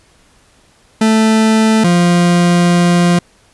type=tone pair in turn; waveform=40% pulse; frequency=220 / 174.61 Hz; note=A3 / F3; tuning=0 / 0 cents; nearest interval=major third; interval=400 cents; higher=first; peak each=-7 dBFS; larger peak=neither; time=1.01-1.84 / 1.84-3.19 s; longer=second; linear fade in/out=5 ms; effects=pink hiss -50 dBFS RMS until 3.53 s + resampled to 24000 Hz